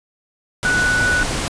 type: tone in noise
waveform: sine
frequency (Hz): 1480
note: F#6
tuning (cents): 0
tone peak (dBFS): -15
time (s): 0.65-1.23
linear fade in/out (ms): 0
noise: pink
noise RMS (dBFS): -22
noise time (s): 0.63-1.48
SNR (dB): +4
effects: resampled to 22050 Hz